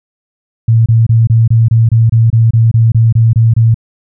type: tone bursts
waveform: sine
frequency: 113.9 Hz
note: A#2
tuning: 40 cents flat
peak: -4 dBFS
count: 15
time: 0.68-3.744 s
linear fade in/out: 5 ms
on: 180 ms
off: 26 ms
effects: none